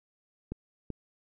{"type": "clicks", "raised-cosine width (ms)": 3, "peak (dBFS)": [-22, -23], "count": 2, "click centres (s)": [0.52, 0.903], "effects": []}